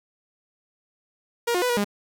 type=tone with pitch steps; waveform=sawtooth; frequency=472.6 / 357.4 / 496.5 / 481.1 / 203.9 Hz; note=A#4 / F4 / B4 / B4 / G#3; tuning=+24 / +40 / +9 / -45 / -32 cents; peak=-17 dBFS; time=1.47-1.845 s; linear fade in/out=10 ms; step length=75 ms; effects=none